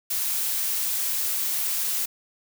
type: noise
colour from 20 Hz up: blue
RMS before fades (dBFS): -26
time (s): 0.1-2.06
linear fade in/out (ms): 10
effects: none